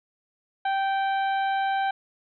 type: harmonic tone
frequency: 780 Hz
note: G5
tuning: 9 cents flat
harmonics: 1 / 2 / 3 / 4 / 5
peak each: -23 / -31 / -40 / -41 / -45 dBFS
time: 0.65-1.91 s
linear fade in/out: 5 ms
effects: none